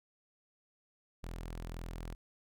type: tone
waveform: sawtooth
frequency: 41.88 Hz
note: E1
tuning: 28 cents sharp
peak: -37 dBFS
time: 1.23-2.15 s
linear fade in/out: 10 ms
effects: none